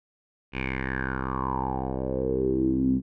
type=tone with low-pass filter sweep; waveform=10% pulse; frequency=65.41 Hz; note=C2; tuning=in tune; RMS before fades=-27 dBFS; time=0.52-3.02 s; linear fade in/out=50 ms; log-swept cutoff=2600 to 230 Hz; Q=7.7; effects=none